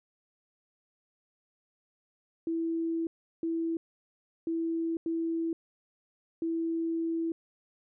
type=tone bursts at uneven times; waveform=sine; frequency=329.6 Hz; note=E4; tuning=in tune; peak=-28 dBFS; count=5; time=2.47-3.07 / 3.43-3.77 / 4.47-4.97 / 5.06-5.53 / 6.42-7.32 s; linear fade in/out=2 ms; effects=none